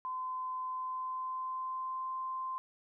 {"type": "tone with pitch glide", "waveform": "sine", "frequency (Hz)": [1026, 1041.5], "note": ["C6", "C6"], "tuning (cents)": [-34, -8], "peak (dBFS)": -35, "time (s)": [0.05, 2.58], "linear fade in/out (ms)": 0, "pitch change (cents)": 26, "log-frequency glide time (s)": [0.63, 2.14], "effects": []}